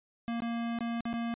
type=tone with dropouts; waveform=square; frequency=233.1 Hz; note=A#3; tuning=in tune; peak=-32 dBFS; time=0.28-1.34 s; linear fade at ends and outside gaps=0 ms; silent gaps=0.404-0.421 / 0.788-0.807 / 1.007-1.054 / 1.13-1.138 s; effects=resampled to 8000 Hz